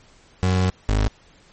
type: tone pair in turn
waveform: 30% pulse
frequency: 92.5 / 51.91 Hz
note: F#2 / G#1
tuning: 0 / 0 cents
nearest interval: minor seventh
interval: 1000 cents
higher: first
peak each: -14 dBFS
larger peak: neither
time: 0.43-0.7 / 0.89-1.08 s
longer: first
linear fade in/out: 0 ms
effects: pink hiss -53 dBFS RMS until 1.52 s + MP3 32 kbps